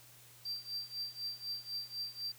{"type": "tone with tremolo", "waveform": "triangle", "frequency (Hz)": 4699, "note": "D8", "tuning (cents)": 0, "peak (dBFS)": -34, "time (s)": [0.45, 2.32], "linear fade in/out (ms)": 5, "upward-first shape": "triangle", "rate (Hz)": 4, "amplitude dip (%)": 95, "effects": ["added 120 Hz sine -64 dBFS peak until 2.38 s", "white hiss -59 dBFS RMS until 2.38 s"]}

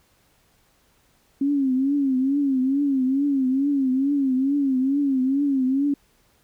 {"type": "tone with vibrato", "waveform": "sine", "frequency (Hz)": 271.4, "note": "C#4", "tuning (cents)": -36, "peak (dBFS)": -18, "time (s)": [1.41, 5.94], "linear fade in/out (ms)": 5, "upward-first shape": "triangle", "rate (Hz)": 2.3, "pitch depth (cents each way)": 120, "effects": ["pink hiss -62 dBFS RMS until 6.43 s"]}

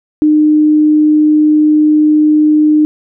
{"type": "tone", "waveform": "sine", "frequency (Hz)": 304.2, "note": "D#4", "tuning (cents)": -39, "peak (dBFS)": -5, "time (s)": [0.22, 2.85], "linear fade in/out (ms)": 0, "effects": []}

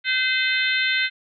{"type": "harmonic tone", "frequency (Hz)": 514, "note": "C5", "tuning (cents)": -31, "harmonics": [3, 4, 5, 6, 7, 8], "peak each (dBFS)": [-24, -23, -28, -29, -27, -31], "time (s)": [0.04, 1.1], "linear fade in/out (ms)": 50, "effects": []}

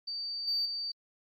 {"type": "tone with level steps", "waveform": "sine", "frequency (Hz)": 4617, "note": "D8", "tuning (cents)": -30, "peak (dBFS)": [-34, -27, -33], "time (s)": [0.07, 0.92], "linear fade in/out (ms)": 10, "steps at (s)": [0.47, 0.65], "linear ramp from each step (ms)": 10, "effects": ["tanh soft clip ceiling -23 dBFS", "Opus 48 kbps"]}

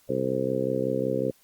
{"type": "harmonic tone", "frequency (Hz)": 65.41, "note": "C2", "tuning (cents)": 0, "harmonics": [2, 3, 4, 5, 6, 7, 8], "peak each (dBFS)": [-34, -34, -32, -34, -32, -30, -29], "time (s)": [0.09, 1.31], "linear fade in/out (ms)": 5, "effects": ["white hiss -61 dBFS RMS until 1.43 s", "Opus 48 kbps"]}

